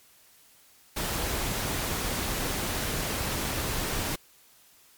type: noise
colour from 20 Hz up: pink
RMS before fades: -30 dBFS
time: 0.96-4.16 s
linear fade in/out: 10 ms
effects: white hiss -58 dBFS RMS until 4.97 s + MP3 96 kbps